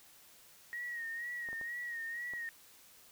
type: tone with vibrato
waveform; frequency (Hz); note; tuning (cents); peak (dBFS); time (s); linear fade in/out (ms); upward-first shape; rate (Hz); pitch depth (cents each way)
sine; 1882; A#6; +16; -38; 0.73-2.49; 0; sine; 2.1; 55
type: clicks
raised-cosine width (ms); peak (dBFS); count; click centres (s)
1; -37; 4; 1.488 / 1.53 / 1.613 / 2.336
effects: white hiss -60 dBFS RMS until 3.11 s

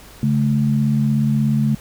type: tone pair together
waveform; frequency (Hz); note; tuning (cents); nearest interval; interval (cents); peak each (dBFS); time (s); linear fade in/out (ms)
sine; 140 / 216.7; C#3 / A3; +18 / -26; minor sixth; 756; -17; 0.23-1.75; 2
effects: added 50 Hz sine -46 dBFS peak until 1.8 s + pink hiss -43 dBFS RMS until 1.8 s

